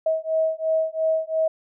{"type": "beating tone pair", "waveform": "sine", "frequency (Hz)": [638, 640.9], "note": ["D#5", "E5"], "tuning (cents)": [43, -49], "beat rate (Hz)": 2.9, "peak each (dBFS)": -23, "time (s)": [0.06, 1.48], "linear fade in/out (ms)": 5, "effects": []}